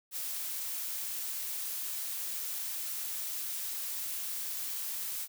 blue noise, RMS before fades -37 dBFS, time 0.11-5.28 s, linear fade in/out 50 ms, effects none

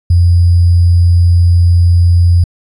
sine tone with sample-and-hold, 87 Hz, F2, 6 cents flat, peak -4 dBFS, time 0.1-2.44 s, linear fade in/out 5 ms, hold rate 4900 Hz, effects resampled to 22050 Hz

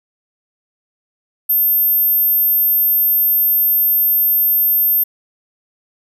sine tone, 13290 Hz, G#9, in tune, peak -11 dBFS, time 1.49-5.04 s, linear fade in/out 10 ms, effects none

